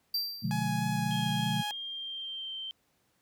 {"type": "tone with exponential decay", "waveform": "square", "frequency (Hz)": 4699, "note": "D8", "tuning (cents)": 0, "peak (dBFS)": -27, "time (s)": [0.14, 0.79], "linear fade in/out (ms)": 5, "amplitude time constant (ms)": 140}
{"type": "chord", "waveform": "sine", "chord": "B diminished seventh", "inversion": "none", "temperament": "just", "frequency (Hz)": [123.47, 148.16, 177.8, 213.4], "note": ["B2", "D3", "F3", "Ab3"], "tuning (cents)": [0, 16, 31, 47], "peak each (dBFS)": -34, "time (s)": [0.42, 1.63], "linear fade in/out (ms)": 20}
{"type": "tone with vibrato", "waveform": "sawtooth", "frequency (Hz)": 837, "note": "G#5", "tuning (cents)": 13, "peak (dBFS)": -30, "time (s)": [0.51, 1.71], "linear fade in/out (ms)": 0, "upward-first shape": "sine", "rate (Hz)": 3.4, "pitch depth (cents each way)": 10}
{"type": "tone with pitch glide", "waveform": "sine", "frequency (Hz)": [3243, 3123], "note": ["G#7", "G7"], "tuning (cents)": [-42, -7], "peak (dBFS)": -36, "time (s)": [1.11, 2.71], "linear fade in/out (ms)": 0, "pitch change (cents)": -65, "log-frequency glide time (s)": [1.49, 2.56]}
{"effects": ["pink hiss -72 dBFS RMS until 3.21 s", "high-pass 80 Hz 12 dB/octave"]}